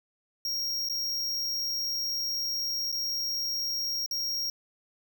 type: tone with dropouts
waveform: square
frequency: 5588 Hz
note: F8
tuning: in tune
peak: -29 dBFS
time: 0.45-4.5 s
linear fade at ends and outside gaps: 2 ms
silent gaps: 0.888-0.897 / 2.918-2.925 / 4.062-4.111 s
effects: none